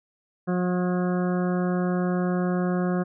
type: harmonic tone with a mistuned harmonic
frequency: 180 Hz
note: F#3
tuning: 47 cents flat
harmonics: 1 / 2 / 3 / 4 / 6 / 7 / 8 / 9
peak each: -23 / -29 / -33 / -35 / -39 / -40 / -41 / -42 dBFS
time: 0.47-3.04 s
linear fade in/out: 20 ms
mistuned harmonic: 9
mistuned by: +27 cents
effects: none